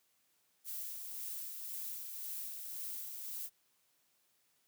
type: noise with tremolo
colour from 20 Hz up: violet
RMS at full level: -42 dBFS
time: 0.64-3.5 s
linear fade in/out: 50 ms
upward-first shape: sine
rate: 1.9 Hz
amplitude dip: 35%
effects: white hiss -75 dBFS RMS until 4.67 s + high-pass 80 Hz 12 dB/octave